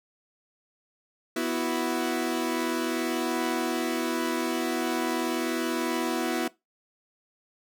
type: chord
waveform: sawtooth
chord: B suspended fourth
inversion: none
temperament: equal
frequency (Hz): 246.9 / 329.6 / 370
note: B3 / E4 / F#4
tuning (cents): 0 / 0 / 0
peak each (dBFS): -27 / -25 / -28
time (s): 1.36-6.48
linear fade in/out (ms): 5
effects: noise-tail reverb RT60 0.2 s tail -20 dB re dry